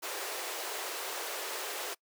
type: high-pass noise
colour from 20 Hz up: pink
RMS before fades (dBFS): -38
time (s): 0.02-1.95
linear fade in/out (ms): 20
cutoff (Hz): 370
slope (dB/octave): 48
effects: noise-tail reverb RT60 0.1 s tail -24 dB re dry